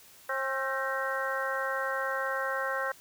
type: harmonic tone with a mistuned harmonic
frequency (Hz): 268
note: C4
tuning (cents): +42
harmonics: 2 / 3 / 4 / 5 / 6 / 7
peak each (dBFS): -34 / -40 / -36 / -37 / -34 / -38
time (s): 0.29-2.92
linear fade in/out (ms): 5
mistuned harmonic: 6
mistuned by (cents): -55
effects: white hiss -55 dBFS RMS until 3 s